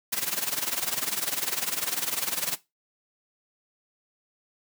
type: noise with tremolo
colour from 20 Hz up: white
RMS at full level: -26 dBFS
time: 0.12-2.56 s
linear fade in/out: 10 ms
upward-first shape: sine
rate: 20 Hz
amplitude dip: 80%
effects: noise-tail reverb RT60 0.2 s tail -17 dB re dry + high-pass 150 Hz 12 dB/octave